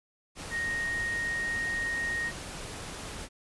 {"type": "tone in noise", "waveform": "sine", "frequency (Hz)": 1864.7, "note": "A#6", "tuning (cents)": 0, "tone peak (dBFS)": -29, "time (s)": [0.5, 2.32], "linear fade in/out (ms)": 50, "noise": "pink", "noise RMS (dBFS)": -40, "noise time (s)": [0.35, 3.29], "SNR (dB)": 8, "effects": ["resampled to 24000 Hz"]}